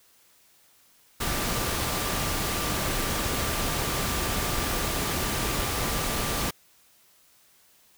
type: tone in noise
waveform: sine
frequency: 1182 Hz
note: D6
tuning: 11 cents sharp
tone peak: -38 dBFS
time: 1.2-6.51 s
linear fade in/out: 10 ms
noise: pink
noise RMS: -28 dBFS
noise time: 1.2-6.51 s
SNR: -13 dB
effects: white hiss -60 dBFS RMS until 7.97 s